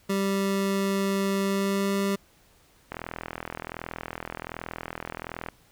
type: tone with pitch glide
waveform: 25% pulse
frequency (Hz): 196 to 197.82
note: G3 to G3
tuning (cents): 0 to +16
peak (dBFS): -20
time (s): 0.09-2.16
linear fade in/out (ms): 10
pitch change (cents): +16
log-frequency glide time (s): 1.41-1.93
type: click train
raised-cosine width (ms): 0.5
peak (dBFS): -18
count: 107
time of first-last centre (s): 2.92-5.487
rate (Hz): 41.3
effects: pink hiss -60 dBFS RMS until 5.71 s